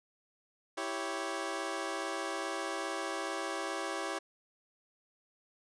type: chord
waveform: 15% pulse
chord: C# diminished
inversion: first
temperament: equal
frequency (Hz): 329.6 / 392 / 554.4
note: E4 / G4 / C#5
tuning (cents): 0 / 0 / 0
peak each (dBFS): -33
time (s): 0.77-4.19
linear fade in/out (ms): 10
effects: resampled to 22050 Hz